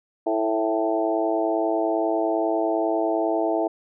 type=harmonic tone with a mistuned harmonic; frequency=110 Hz; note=A2; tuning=in tune; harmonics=3 / 4 / 5 / 6 / 7 / 8; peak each=-25 / -28 / -33 / -24 / -30 / -32 dBFS; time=0.26-3.68 s; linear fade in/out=10 ms; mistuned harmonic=7; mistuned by=+17 cents; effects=none